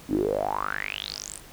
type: tone with band-pass filter sweep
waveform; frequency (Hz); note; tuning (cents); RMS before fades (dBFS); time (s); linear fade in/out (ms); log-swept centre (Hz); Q
sawtooth; 50.5; G#1; -48; -29; 0.08-1.41; 50; 260 to 10000; 9.6
effects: pink hiss -48 dBFS RMS until 1.52 s